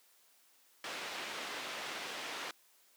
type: low-pass noise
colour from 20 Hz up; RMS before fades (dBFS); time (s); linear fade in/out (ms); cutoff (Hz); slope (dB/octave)
white; -42; 0.84-2.51; 2; 3200; 12
effects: white hiss -67 dBFS RMS until 2.96 s + high-pass 300 Hz 12 dB/octave